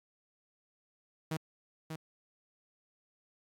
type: tone with echo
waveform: sawtooth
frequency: 158.7 Hz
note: D#3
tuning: 35 cents sharp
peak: -29 dBFS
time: 1.31-1.37 s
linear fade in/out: 5 ms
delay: 590 ms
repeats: 1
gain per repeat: -6 dB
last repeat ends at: 1.96 s
effects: AAC 64 kbps